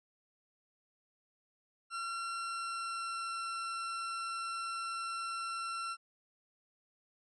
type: tone with pitch glide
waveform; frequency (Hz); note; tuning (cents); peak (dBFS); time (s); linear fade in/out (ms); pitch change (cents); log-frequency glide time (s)
40% pulse; 1364 to 1355.4; F6 to E6; -41 to +48; -36; 1.9-5.97; 50; -11; 2.37-3.41
effects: resampled to 22050 Hz